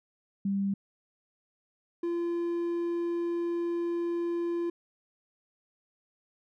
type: tone pair in turn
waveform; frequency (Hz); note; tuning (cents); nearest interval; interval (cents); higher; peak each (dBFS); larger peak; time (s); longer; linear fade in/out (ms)
sine / triangle; 197.5 / 342.7; G3 / F4; +13 / -33; minor seventh; 954; second; -26; neither; 0.45-0.74 / 2.03-4.7; second; 5
effects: none